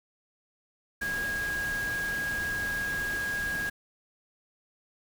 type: tone in noise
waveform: sine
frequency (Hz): 1640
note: G#6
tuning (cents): -22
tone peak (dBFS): -29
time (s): 1.01-3.7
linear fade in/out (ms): 10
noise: pink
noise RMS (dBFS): -39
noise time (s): 1.01-3.7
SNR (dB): +7
effects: none